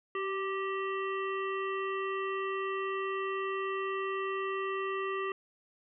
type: harmonic tone with a mistuned harmonic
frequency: 386 Hz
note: G4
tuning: 27 cents flat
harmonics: 1 / 3 / 5 / 7 / 8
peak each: -34 / -36 / -41 / -44 / -52 dBFS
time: 0.15-5.32 s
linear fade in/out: 2 ms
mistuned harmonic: 3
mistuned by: +27 cents
effects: none